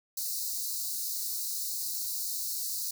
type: high-pass noise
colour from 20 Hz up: white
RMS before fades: -34 dBFS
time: 0.17-2.91 s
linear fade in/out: 5 ms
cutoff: 4000 Hz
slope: 96 dB/octave
effects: none